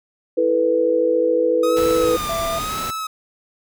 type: chord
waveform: sine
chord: E suspended fourth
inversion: none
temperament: equal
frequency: 329.6 / 440 / 493.9 Hz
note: E4 / A4 / B4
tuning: 0 / 0 / 0 cents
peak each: -22 / -22 / -16 dBFS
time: 0.37-2.17 s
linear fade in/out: 10 ms
type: tone with vibrato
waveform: 45% pulse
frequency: 1244.5 Hz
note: D#6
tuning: in tune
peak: -24 dBFS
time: 1.63-3.07 s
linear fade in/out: 5 ms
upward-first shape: sine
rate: 1 Hz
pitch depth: 89 cents each way
type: noise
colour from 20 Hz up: pink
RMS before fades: -30 dBFS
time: 1.76-2.91 s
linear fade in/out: 10 ms
type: tone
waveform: triangle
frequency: 666 Hz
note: E5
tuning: 18 cents sharp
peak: -21 dBFS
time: 2.29-2.59 s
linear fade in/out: 5 ms
effects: none